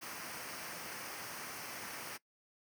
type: noise with comb filter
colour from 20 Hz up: pink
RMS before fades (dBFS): -45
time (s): 0.01-2.18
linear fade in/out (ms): 20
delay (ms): 0.27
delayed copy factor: -0.55
effects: noise-tail reverb RT60 0.1 s tail -20 dB re dry + high-pass 150 Hz 12 dB/octave